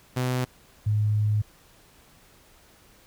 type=tone pair in turn; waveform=sawtooth / sine; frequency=126.7 / 105.73 Hz; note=B2 / G#2; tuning=+45 / +31 cents; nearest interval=minor third; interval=314 cents; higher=first; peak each=-20 dBFS; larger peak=neither; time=0.16-0.45 / 0.86-1.42 s; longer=second; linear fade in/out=10 ms; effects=pink hiss -56 dBFS RMS until 3.06 s